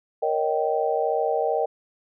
sine chord, Eb dominant seventh, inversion second, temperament just, 466.7 / 560 / 622.3 / 777.8 Hz, Bb4 / Db5 / Eb5 / G5, +2 / +18 / 0 / -14 cents, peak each -25 / -29 / -26 / -26 dBFS, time 0.22-1.66 s, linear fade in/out 10 ms, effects none

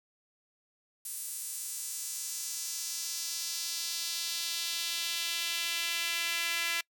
sawtooth tone with high-pass filter sweep, 336.5 Hz, E4, 36 cents sharp, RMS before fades -35 dBFS, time 1.05-6.81 s, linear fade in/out 5 ms, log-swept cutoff 9400 to 2200 Hz, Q 1.6, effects noise-tail reverb RT60 0.1 s tail -26 dB re dry

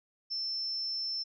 sine tone, 5330 Hz, E8, 18 cents sharp, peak -32 dBFS, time 0.3-1.24 s, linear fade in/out 20 ms, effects none

